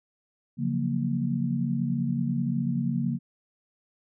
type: chord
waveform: sine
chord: Gb major seventh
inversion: second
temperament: equal with one note detuned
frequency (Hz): 139.39 / 174.61 / 185 / 233.1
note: Db3 / F3 / Gb3 / Bb3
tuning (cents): +10 / 0 / 0 / 0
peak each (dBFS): -29 / -31 / -34 / -28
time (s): 0.57-3.19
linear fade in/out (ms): 50
effects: none